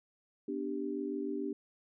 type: chord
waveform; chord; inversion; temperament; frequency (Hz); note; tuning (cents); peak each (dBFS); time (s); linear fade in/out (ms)
sine; G major; first; equal; 246.9 / 293.7 / 392; B3 / D4 / G4; 0 / 0 / 0; -40 / -37 / -38; 0.48-1.53; 5
effects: none